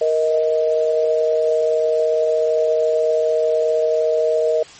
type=tone pair together; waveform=sine; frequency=468.4 / 629 Hz; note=A#4 / D#5; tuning=+8 / +19 cents; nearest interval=perfect fourth; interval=511 cents; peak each=-17 dBFS; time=0.01-4.63 s; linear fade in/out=5 ms; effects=white hiss -41 dBFS RMS until 4.79 s + MP3 32 kbps